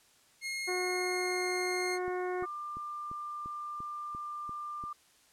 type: tone with pitch glide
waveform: sawtooth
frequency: 2148 to 2127 Hz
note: C7 to C7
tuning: +45 to +28 cents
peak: -31 dBFS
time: 0.41-1.99 s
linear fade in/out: 50 ms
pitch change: -17 cents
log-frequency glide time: 0.84-1.49 s
type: harmonic tone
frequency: 363.3 Hz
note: F#4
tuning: 32 cents flat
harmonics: 1 / 2 / 3 / 4 / 5 / 6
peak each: -33 / -39 / -43 / -45 / -47 / -49 dBFS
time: 0.67-2.46 s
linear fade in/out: 20 ms
type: click train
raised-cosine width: 3 ms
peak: -35 dBFS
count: 9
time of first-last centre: 2.08-4.839 s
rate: 2.9 Hz
type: tone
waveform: sine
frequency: 1193 Hz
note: D6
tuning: 27 cents sharp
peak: -37 dBFS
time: 2.43-4.93 s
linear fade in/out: 5 ms
effects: white hiss -64 dBFS RMS until 5.32 s + low-pass 10000 Hz 12 dB/octave